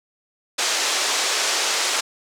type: band-pass noise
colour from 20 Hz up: white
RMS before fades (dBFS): -22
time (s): 0.58-2.01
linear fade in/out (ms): 10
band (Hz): 370 to 7300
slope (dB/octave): 24
effects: none